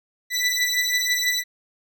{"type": "beating tone pair", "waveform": "20% pulse", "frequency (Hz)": [1975.5, 1981.6], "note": ["B6", "B6"], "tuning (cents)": [0, 5], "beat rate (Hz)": 6.1, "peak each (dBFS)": -18, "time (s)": [0.3, 1.44], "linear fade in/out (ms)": 50, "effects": []}